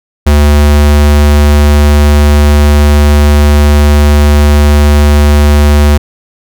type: tone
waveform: square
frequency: 73.42 Hz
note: D2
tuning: in tune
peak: -3 dBFS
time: 0.26-5.98 s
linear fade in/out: 10 ms
effects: none